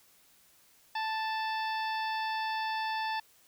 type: harmonic tone with a mistuned harmonic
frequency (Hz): 880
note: A5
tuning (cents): 0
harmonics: 1 / 2 / 3 / 4 / 5 / 6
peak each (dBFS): -32 / -38 / -42 / -44 / -46 / -48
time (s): 0.95-3.2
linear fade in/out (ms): 5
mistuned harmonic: 5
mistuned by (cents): +41
effects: white hiss -63 dBFS RMS until 3.47 s